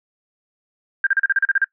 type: tone bursts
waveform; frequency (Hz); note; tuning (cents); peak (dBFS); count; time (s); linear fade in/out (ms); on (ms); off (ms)
sine; 1593; G6; +27; -13; 10; 1.04-1.643; 2; 27; 37
effects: noise-tail reverb RT60 0.1 s tail -22 dB re dry